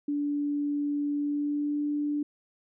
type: tone with pitch glide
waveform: sine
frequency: 290 to 293.5 Hz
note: D4 to D4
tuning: -22 to -1 cents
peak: -26 dBFS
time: 0.08-2.23 s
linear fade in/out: 5 ms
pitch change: +21 cents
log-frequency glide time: 1.15-1.82 s
effects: none